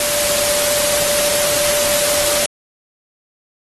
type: tone in noise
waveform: sine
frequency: 587.3 Hz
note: D5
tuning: in tune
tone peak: -21 dBFS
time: 0-2.46 s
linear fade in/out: 2 ms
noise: white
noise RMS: -17 dBFS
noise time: 0-2.46 s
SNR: -7 dB
effects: AAC 32 kbps